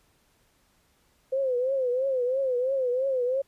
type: tone with vibrato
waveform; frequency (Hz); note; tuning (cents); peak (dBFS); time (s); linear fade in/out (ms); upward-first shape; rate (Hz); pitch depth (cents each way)
sine; 516; C5; -24; -23; 1.32-3.42; 10; triangle; 3; 120
effects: pink hiss -66 dBFS RMS until 3.47 s + resampled to 32000 Hz